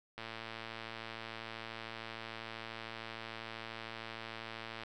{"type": "click train", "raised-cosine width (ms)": 0.3, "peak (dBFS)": -27, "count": 527, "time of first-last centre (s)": [0.18, 4.835], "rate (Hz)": 113, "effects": []}